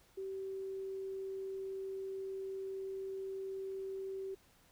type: tone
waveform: sine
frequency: 385.3 Hz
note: G4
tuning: 30 cents flat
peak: -39 dBFS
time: 0.17-4.35 s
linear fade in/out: 10 ms
effects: pink hiss -67 dBFS RMS until 4.71 s